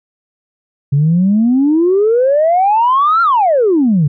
sine exponential two-way sweep, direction up then down, 136.3 to 1396.9 to 136.3 Hz, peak -7 dBFS, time 0.92-4.08 s, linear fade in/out 10 ms, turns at 3.22 s, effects tanh soft clip ceiling -4 dBFS

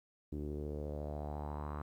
sawtooth tone with low-pass filter sweep, 74 Hz, D2, 14 cents sharp, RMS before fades -41 dBFS, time 0.32-1.82 s, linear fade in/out 5 ms, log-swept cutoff 320 to 1200 Hz, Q 3.7, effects 12-bit

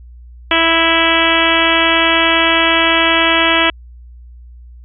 harmonic tone, 329.6 Hz, E4, in tune, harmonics 1 / 2 / 3 / 4 / 5 / 6 / 7 / 8 / 9 / 10, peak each -19 / -19 / -19 / -19 / -19 / -19 / -19 / -19 / -19 / -19 dBFS, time 0.51-3.7 s, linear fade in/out 2 ms, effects added 60 Hz sine -34 dBFS peak until 4.84 s

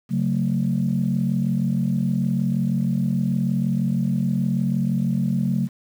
sine chord, F# minor, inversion second, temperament equal with one note detuned, 138.59 / 185 / 224.1 Hz, C#3 / F#3 / A3, 0 / 0 / +32 cents, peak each -23 / -22 / -23 dBFS, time 0.09-5.69 s, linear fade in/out 50 ms, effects tanh soft clip ceiling -11 dBFS + 8-bit

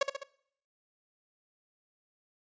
sawtooth tone with echo, 554.4 Hz, C#5, in tune, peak -19 dBFS, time 0.01-0.03 s, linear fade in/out 5 ms, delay 68 ms, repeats 3, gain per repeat -5 dB, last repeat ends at 0.234 s, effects noise-tail reverb RT60 0.6 s tail -19 dB re dry + resampled to 16000 Hz

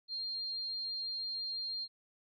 sine tone, 4202 Hz, C8, 7 cents sharp, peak -36 dBFS, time 0.08-1.88 s, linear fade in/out 50 ms, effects none

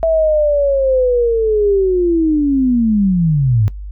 sine linear sweep, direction down, 659.3 to 99 Hz, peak -10 dBFS, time 0.03-3.68 s, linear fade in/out 0 ms, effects noise-tail reverb RT60 0.1 s tail -18 dB re dry + added 50 Hz sine -25 dBFS peak until 3.91 s

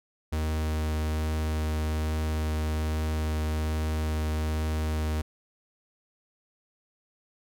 45% pulse tone with vibrato, 77.78 Hz, D#2, in tune, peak -26 dBFS, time 0.32-5.22 s, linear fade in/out 10 ms, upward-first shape triangle, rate 1.2 Hz, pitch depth 8 cents each way, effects none

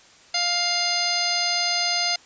harmonic tone, 702 Hz, F5, 9 cents sharp, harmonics 1 / 2 / 3 / 4 / 5 / 6 / 7 / 9, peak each -29 / -34 / -29 / -32 / -34 / -27 / -25 / -31 dBFS, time 0.34-2.16 s, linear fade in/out 5 ms, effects white hiss -51 dBFS RMS until 2.25 s + resampled to 16000 Hz

